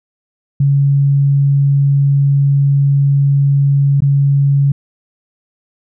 sine tone with dropouts, 140 Hz, C#3, 18 cents sharp, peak -8 dBFS, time 0.6-4.72 s, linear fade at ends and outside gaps 5 ms, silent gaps 4.005-4.02 s, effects none

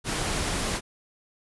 pink noise, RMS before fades -28 dBFS, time 0.04-0.81 s, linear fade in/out 50 ms, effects resampled to 24000 Hz

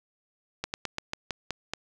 slowing click train, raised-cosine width 0.2 ms, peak -13 dBFS, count 8, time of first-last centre 0.64-1.736 s, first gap 99 ms, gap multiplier 1.15, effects none

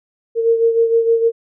sine beating tone pair, 457.9 / 464.4 Hz, A#4 / A#4, -31 / -7 cents, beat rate 6.5 Hz, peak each -12 / -19 dBFS, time 0.35-1.32 s, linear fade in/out 50 ms, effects none

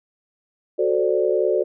sine chord, D dominant seventh, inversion first, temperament equal, 370 / 440 / 523.3 / 587.3 Hz, F#4 / A4 / C5 / D5, 0 / 0 / 0 / 0 cents, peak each -21 / -22 / -24 / -23 dBFS, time 0.78-1.64 s, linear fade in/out 20 ms, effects none

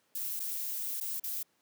violet noise with dropouts, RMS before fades -36 dBFS, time 0.15-1.43 s, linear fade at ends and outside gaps 5 ms, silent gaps 0.395-0.4 / 1.002-1.009 / 1.199-1.237 s, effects pink hiss -72 dBFS RMS until 1.61 s + high-pass 200 Hz 12 dB/octave

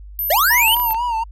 sine tone, 13000 Hz, G#9, 38 cents flat, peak -19 dBFS, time 0.19-0.93 s, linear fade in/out 0 ms
square linear sweep, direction up, 547 to 3136 Hz, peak -14 dBFS, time 0.3-0.75 s, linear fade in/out 5 ms
triangle tone with vibrato, 932.3 Hz, A#5, in tune, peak -16 dBFS, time 0.5-1.24 s, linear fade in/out 10 ms, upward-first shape sine, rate 4.1 Hz, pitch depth 89 cents each way
clicks, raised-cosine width 0.3 ms, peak -19 dBFS, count 9, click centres 0.544 / 0.578 / 0.623 / 0.677 / 0.723 / 0.768 / 0.799 / 0.908 / 0.946 s
effects added 50 Hz sine -34 dBFS peak until 1.31 s

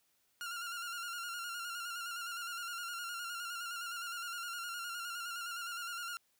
sawtooth tone with vibrato, 1400 Hz, F6, 4 cents sharp, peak -36 dBFS, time 0.41-6.17 s, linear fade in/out 0 ms, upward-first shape square, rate 9.7 Hz, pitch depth 38 cents each way, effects white hiss -75 dBFS RMS until 6.39 s

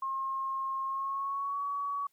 sine tone with pitch glide, 1072 to 1130.5 Hz, C6 to C#6, +42 to +34 cents, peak -31 dBFS, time 0.02-2.07 s, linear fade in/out 5 ms, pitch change +92 cents, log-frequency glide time 0.85-1.63 s, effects white hiss -74 dBFS RMS until 2.12 s

